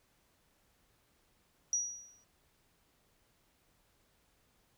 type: tone with exponential decay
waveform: sine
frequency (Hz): 5790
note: F#8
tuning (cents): -38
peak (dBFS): -27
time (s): 1.73-2.24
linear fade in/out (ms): 1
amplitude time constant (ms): 110
effects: pink hiss -72 dBFS RMS until 4.77 s